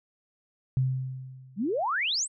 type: tone with exponential decay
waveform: sine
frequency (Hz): 130.3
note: C3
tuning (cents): -7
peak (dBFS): -20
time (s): 0.77-1.83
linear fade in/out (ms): 0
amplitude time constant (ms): 230
type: exponential sweep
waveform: sine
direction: up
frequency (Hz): 175.4 to 8870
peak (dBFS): -25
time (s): 1.56-2.28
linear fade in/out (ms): 50
effects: none